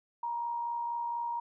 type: tone with amplitude modulation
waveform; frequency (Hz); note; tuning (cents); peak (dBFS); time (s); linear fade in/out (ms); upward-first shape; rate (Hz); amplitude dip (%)
sine; 943; A#5; +20; -30; 0.23-1.4; 5; sine; 64.2; 35
effects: none